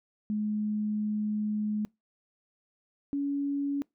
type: tone pair in turn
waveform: sine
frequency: 211.4 / 282.2 Hz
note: G#3 / C#4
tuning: +31 / +31 cents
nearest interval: perfect fourth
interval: 500 cents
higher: second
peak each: -27 dBFS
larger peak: neither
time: 0.3-1.85 / 3.13-3.82 s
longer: first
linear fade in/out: 0 ms
effects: noise-tail reverb RT60 0.2 s tail -25 dB re dry